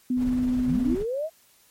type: tone with vibrato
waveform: sine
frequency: 250.7 Hz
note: B3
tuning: 26 cents sharp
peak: -21 dBFS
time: 0.1-0.95 s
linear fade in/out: 5 ms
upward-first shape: square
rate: 19 Hz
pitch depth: 10 cents each way
type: noise with tremolo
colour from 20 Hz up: brown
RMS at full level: -33 dBFS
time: 0.16-1.06 s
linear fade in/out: 50 ms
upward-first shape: triangle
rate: 19 Hz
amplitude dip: 40%
type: linear sweep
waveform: sine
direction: up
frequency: 101.5 to 664 Hz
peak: -25 dBFS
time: 0.65-1.3 s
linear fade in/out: 50 ms
effects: white hiss -59 dBFS RMS until 1.7 s + MP3 64 kbps